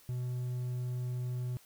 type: tone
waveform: triangle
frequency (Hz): 124.4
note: B2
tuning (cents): +13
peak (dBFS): -31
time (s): 0.09-1.57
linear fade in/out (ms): 0
effects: white hiss -61 dBFS RMS until 1.65 s